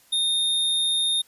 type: tone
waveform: square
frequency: 3667 Hz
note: A#7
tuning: 29 cents flat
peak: -21 dBFS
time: 0.12-1.22 s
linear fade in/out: 10 ms
effects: white hiss -57 dBFS RMS until 1.27 s + resampled to 32000 Hz